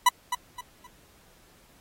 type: tone with echo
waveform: 40% pulse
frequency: 987.8 Hz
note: B5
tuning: in tune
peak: -14 dBFS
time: 0.06-0.09 s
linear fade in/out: 5 ms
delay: 260 ms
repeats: 3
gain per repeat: -10 dB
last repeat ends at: 0.87 s
effects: pink hiss -59 dBFS RMS until 1.8 s + AAC 48 kbps